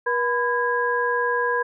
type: tone cluster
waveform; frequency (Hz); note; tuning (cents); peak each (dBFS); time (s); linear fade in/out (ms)
sine; 481.4 / 1002 / 1640; B4 / B5 / G#6; -44 / +25 / -22; -24; 0.06-1.63; 10
effects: none